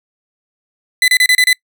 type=tone bursts; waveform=30% pulse; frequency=2006 Hz; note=B6; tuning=26 cents sharp; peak=-5 dBFS; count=6; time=1.02-1.53 s; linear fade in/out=2 ms; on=60 ms; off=30 ms; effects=noise-tail reverb RT60 0.1 s tail -25 dB re dry